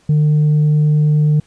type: tone with tanh clipping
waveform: sine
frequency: 150.8 Hz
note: D3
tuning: 46 cents sharp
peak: -10 dBFS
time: 0.09-1.4 s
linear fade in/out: 5 ms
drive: 1 dB
effects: pink hiss -54 dBFS RMS until 1.46 s + resampled to 22050 Hz